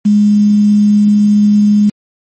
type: tone with quantisation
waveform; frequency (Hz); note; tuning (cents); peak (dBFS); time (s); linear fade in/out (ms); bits
sine; 207.7; G#3; 0; -5; 0.05-1.9; 10; 5
effects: MP3 32 kbps